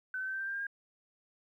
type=tone with pitch steps; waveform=sine; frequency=1516 / 1530.1 / 1544.3 / 1558.6 / 1573.1 / 1587.7 / 1602.4 / 1617.3 Hz; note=F#6 / G6 / G6 / G6 / G6 / G6 / G6 / G#6; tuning=+42 / -42 / -26 / -10 / +6 / +22 / +38 / -46 cents; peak=-34 dBFS; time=0.14-0.668 s; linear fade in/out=2 ms; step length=66 ms; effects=12-bit